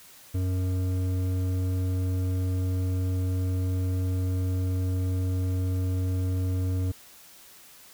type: tone with hard clipping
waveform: sine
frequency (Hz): 92.3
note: F#2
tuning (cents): -4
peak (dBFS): -26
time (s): 0.34-6.92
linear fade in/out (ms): 10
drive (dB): 10
effects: white hiss -51 dBFS RMS until 7.93 s